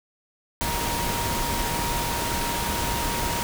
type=tone in noise; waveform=sine; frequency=941 Hz; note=A#5; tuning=16 cents sharp; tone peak=-30 dBFS; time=0.61-3.43 s; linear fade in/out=0 ms; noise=pink; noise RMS=-27 dBFS; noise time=0.61-3.43 s; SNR=-6 dB; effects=none